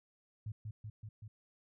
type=tone with echo; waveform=sine; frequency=107.3 Hz; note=A2; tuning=43 cents flat; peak=-38 dBFS; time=0.46-0.52 s; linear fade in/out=5 ms; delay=190 ms; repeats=4; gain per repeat=-2 dB; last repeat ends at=1.28 s; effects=none